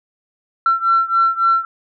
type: beating tone pair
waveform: sine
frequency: 1350 / 1353.6 Hz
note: E6 / E6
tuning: +41 / +45 cents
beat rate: 3.6 Hz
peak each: -14 / -16 dBFS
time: 0.66-1.65 s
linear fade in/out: 2 ms
effects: tanh soft clip ceiling -6 dBFS